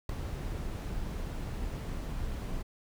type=noise with ADSR envelope; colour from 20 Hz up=brown; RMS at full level=-27 dBFS; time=0.09-2.63 s; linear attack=4 ms; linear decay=4 ms; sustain=-9 dB; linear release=17 ms; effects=none